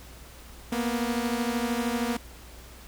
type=beating tone pair; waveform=sawtooth; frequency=233.1 / 246.1 Hz; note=A#3 / B3; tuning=0 / -6 cents; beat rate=13 Hz; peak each=-24 / -26 dBFS; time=0.72-2.17 s; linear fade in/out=5 ms; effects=added 60 Hz sine -47 dBFS peak until 2.87 s + pink hiss -49 dBFS RMS until 2.87 s